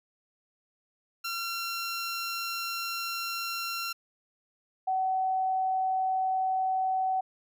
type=tone pair in turn; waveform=15% pulse / sine; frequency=1367 / 755.3 Hz; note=F6 / F#5; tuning=-37 / +35 cents; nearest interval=minor seventh; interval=1028 cents; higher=first; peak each=-25 dBFS; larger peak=neither; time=1.24-3.93 / 4.87-7.21 s; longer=first; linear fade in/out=10 ms; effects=none